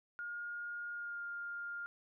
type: tone with pitch glide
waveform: sine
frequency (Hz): 1423 to 1405.8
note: F6 to F6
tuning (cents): +32 to +11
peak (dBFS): -40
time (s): 0.19-1.86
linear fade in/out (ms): 0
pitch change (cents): -21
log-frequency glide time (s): 0.93-1.23
effects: none